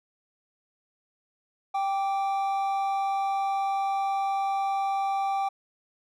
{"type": "tone pair together", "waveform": "triangle", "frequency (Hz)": [785.2, 1169], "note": ["G5", "D6"], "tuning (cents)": [3, -8], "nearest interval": "perfect fifth", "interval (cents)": 689, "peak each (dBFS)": [-23, -33], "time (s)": [1.74, 5.49], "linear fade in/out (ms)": 10, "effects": []}